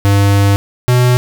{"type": "tone pair in turn", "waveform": "square", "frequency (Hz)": [100.1, 124.18], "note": ["G2", "B2"], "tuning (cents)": [37, 10], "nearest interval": "major third", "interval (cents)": 373, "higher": "second", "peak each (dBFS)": -8, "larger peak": "neither", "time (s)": [[0.05, 0.56], [0.88, 1.17]], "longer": "first", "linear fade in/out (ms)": 0, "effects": []}